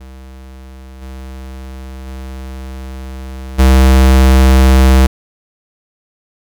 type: tone with level steps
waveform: square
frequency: 65.41 Hz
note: C2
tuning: in tune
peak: -32 / -27 / -25 / -5 dBFS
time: 0-5.07 s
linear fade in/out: 10 ms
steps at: 1.01 / 2.06 / 3.58 s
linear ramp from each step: 20 ms
effects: none